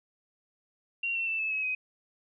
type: tone with pitch steps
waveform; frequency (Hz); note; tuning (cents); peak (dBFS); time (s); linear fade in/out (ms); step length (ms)
sine; 2754 / 2705 / 2657 / 2610 / 2564 / 2518; F7 / E7 / E7 / E7 / E7 / D#7; -25 / +44 / +13 / -18 / -49 / +20; -28; 1.03-1.75; 5; 120
effects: none